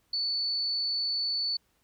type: tone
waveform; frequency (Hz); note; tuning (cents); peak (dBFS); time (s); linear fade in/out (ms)
sine; 4472; C#8; +14; -27; 0.13-1.57; 5
effects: pink hiss -71 dBFS RMS until 1.83 s